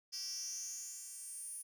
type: tone with high-pass filter sweep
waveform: 10% pulse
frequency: 387.8 Hz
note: G4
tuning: 19 cents flat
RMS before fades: -45 dBFS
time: 0.12-1.63 s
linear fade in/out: 20 ms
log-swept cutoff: 5000 to 9900 Hz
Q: 7.1
effects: none